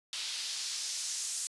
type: noise with band-pass filter sweep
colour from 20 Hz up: white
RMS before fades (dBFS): -37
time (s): 0.13-1.47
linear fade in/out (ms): 0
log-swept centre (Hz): 3700 to 7300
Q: 1.7
effects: resampled to 24000 Hz